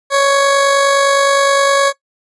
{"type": "tone with amplitude modulation", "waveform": "20% pulse", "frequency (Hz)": 556, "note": "C#5", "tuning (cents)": 5, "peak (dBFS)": -3, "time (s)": [0.1, 1.93], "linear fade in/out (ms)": 50, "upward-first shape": "sine", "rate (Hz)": 49.7, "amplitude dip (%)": 30, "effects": ["noise-tail reverb RT60 0.1 s tail -19 dB re dry", "resampled to 22050 Hz"]}